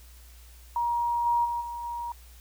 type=tone with level steps; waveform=sine; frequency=948 Hz; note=A#5; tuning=29 cents sharp; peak=-24 / -21 / -27 / -33 / -31 dBFS; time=0.76-2.12 s; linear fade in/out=2 ms; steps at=1.25 / 1.44 / 1.6 / 1.83 s; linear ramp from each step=20 ms; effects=added 60 Hz sine -48 dBFS peak until 2.4 s + white hiss -56 dBFS RMS until 2.4 s